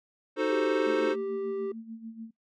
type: chord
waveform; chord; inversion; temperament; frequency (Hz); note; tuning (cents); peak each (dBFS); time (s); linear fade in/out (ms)
square; D# diminished seventh; none; equal; 311.1 / 370 / 440 / 523.3; D#4 / F#4 / A4 / C5; 0 / 0 / 0 / 0; -31 / -33 / -30 / -31; 0.36-1.16; 50
type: tone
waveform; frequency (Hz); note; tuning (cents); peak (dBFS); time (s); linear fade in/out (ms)
triangle; 392; G4; 0; -28; 0.5-1.72; 5
type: tone with tremolo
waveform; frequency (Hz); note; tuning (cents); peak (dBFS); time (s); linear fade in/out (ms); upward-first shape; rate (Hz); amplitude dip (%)
sine; 225.4; A3; +42; -36; 0.86-2.31; 10; sine; 6.8; 70
effects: noise-tail reverb RT60 0.1 s tail -21 dB re dry + low-pass 3000 Hz 12 dB/octave